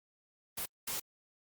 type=noise bursts at uneven times; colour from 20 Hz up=white; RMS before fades=-37 dBFS; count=2; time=0.57-0.66 / 0.87-1 s; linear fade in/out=10 ms; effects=Opus 32 kbps